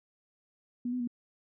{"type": "tone with pitch steps", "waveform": "sine", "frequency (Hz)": [243.6, 250.6, 240.7], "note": ["B3", "B3", "B3"], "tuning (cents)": [-24, 25, -44], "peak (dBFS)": -30, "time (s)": [0.85, 1.075], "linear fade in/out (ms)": 5, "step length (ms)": 75, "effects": []}